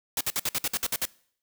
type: noise bursts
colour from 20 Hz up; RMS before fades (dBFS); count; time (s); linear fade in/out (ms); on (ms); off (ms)
white; -27; 10; 0.17-1.054; 2; 38; 56
effects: noise-tail reverb RT60 0.6 s tail -23 dB re dry